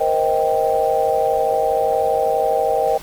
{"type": "chord", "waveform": "sine", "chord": "C minor seventh", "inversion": "third", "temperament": "just", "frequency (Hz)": [470.9, 523.3, 627.9, 784.9], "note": ["Bb4", "C5", "Eb5", "G5"], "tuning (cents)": [18, 0, 16, 2], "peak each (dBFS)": [-21, -21, -20, -19], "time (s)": [0, 2.98], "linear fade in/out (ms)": 10, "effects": ["pink hiss -38 dBFS RMS until 3.02 s", "Opus 32 kbps"]}